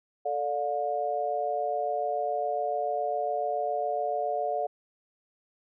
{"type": "chord", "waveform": "sine", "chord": "D minor", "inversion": "second", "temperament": "equal with one note detuned", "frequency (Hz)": [440, 587.3, 714.4], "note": ["A4", "D5", "F5"], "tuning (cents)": [0, 0, 39], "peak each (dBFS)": [-34, -31, -29], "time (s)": [0.25, 4.67], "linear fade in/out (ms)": 10, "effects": []}